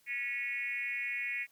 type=tone with frequency modulation; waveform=sine; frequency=2194 Hz; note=C#7; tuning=18 cents flat; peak=-33 dBFS; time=0.06-1.47 s; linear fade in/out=50 ms; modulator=258 Hz; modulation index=1.2; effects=white hiss -68 dBFS RMS until 1.51 s